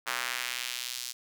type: tone with high-pass filter sweep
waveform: square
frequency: 61.74 Hz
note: B1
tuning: in tune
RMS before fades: -35 dBFS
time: 0.06-1.13 s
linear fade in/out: 20 ms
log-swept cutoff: 1300 to 4900 Hz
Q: 1.2
effects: none